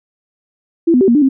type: tone with pitch steps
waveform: sine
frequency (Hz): 334 / 249.7 / 384.8 / 236.2 / 296.7 / 267.4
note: E4 / B3 / G4 / A#3 / D4 / C4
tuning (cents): +23 / +19 / -32 / +23 / +18 / +38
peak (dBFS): -7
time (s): 0.87-1.29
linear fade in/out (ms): 10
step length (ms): 70
effects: none